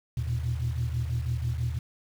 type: tone cluster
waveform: sine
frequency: 78.8 / 116.3 / 122.4 Hz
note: D#2 / A#2 / B2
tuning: +23 / -4 / -15 cents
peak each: -30 dBFS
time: 0.17-1.79 s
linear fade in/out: 5 ms
effects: tanh soft clip ceiling -20 dBFS + 8-bit